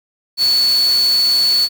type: tone in noise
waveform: sine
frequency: 4435 Hz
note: C#8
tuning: in tune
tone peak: -11 dBFS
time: 0.37-1.69 s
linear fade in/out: 50 ms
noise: white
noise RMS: -27 dBFS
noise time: 0.37-1.69 s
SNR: +13 dB
effects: none